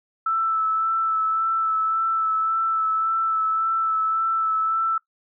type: tone with vibrato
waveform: sine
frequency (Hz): 1318.5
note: E6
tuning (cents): 0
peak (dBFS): -19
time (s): 0.26-4.98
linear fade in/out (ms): 5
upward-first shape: sine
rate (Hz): 1.8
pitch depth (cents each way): 17
effects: noise-tail reverb RT60 0.1 s tail -20 dB re dry